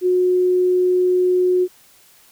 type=tone; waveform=sine; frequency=363.7 Hz; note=F#4; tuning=30 cents flat; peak=-13 dBFS; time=0.01-1.68 s; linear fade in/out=50 ms; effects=white hiss -51 dBFS RMS until 2.31 s